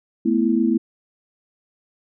sine chord, A suspended second, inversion none, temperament just, 220 / 247.5 / 330 Hz, A3 / B3 / E4, 0 / +4 / +2 cents, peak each -20 dBFS, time 0.25-0.78 s, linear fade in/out 10 ms, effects none

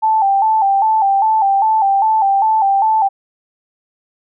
sine tone with vibrato, 830.6 Hz, G#5, in tune, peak -10 dBFS, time 0.02-3.09 s, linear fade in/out 20 ms, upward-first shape square, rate 2.5 Hz, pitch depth 94 cents each way, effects none

